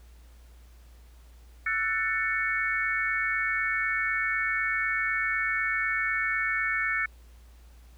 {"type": "chord", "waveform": "sine", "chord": "F# minor seventh", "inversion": "third", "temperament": "just", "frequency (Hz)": [1332, 1480, 1776, 2220], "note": ["E6", "F#6", "A6", "C#7"], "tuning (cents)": [18, 0, 16, 2], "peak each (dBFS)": [-34, -33, -29, -29], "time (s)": [1.66, 7.06], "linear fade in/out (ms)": 5, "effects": ["added 59 Hz sine -49 dBFS peak until 7.97 s", "pink hiss -62 dBFS RMS until 7.97 s"]}